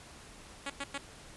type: tone bursts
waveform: 5% pulse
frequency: 279.4 Hz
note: C#4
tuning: 14 cents sharp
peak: -24 dBFS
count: 3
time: 0.66-0.98 s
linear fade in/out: 5 ms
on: 40 ms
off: 100 ms
effects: pink hiss -52 dBFS RMS until 1.36 s + resampled to 24000 Hz